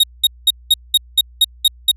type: tone bursts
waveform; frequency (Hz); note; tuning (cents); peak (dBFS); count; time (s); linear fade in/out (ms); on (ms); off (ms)
45% pulse; 3753; A#7; +11; -8; 9; 0-1.915; 5; 35; 200
effects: added 60 Hz sine -40 dBFS peak until 1.96 s + resampled to 32000 Hz